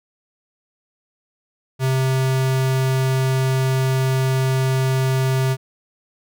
square tone, 131.6 Hz, C3, 10 cents sharp, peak -17 dBFS, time 1.79-5.57 s, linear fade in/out 50 ms, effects none

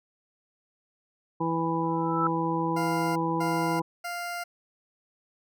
harmonic tone, 164.81 Hz, E3, in tune, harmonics 1 / 2 / 3 / 5 / 6, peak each -31 / -29 / -34 / -34 / -30 dBFS, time 1.4-3.82 s, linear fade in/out 10 ms
sine tone with exponential growth, 1318.5 Hz, E6, in tune, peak -21 dBFS, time 1.83-2.27 s, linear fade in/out 2 ms, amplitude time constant 95 ms
20% pulse tone bursts, 698.5 Hz, F5, in tune, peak -27 dBFS, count 3, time 2.76-4.44 s, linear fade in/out 10 ms, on 400 ms, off 240 ms
effects none

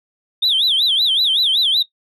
sine tone with vibrato, 3511 Hz, A7, 4 cents flat, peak -11 dBFS, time 0.42-1.83 s, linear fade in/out 10 ms, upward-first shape sine, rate 5.3 Hz, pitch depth 230 cents each way, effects noise-tail reverb RT60 0.1 s tail -17 dB re dry + tanh soft clip ceiling -10 dBFS

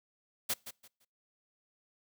white noise with echo, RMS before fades -32 dBFS, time 0.49-0.54 s, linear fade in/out 10 ms, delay 170 ms, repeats 3, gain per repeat -12 dB, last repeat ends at 1.05 s, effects noise-tail reverb RT60 0.4 s tail -26 dB re dry + high-pass 80 Hz 12 dB/octave

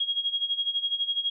sine tone with tremolo, 3283 Hz, G#7, 21 cents flat, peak -22 dBFS, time 0-1.3 s, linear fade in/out 5 ms, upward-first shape sine, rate 12 Hz, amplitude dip 80%, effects none

